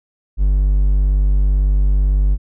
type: tone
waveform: triangle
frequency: 49 Hz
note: G1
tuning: in tune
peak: -9 dBFS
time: 0.37-2.38 s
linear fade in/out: 50 ms
effects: none